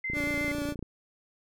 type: tone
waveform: sine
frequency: 2073 Hz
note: C7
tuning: 17 cents flat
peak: -30 dBFS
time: 0.04-0.52 s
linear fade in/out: 5 ms
type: click train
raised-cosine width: 3 ms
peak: -24 dBFS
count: 22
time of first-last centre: 0.1-0.827 s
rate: 28.9 Hz
type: tone with vibrato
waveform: 30% pulse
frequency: 290 Hz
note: D4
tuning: 22 cents flat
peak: -28 dBFS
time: 0.13-0.75 s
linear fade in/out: 50 ms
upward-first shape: sine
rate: 7.4 Hz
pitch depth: 16 cents each way
effects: none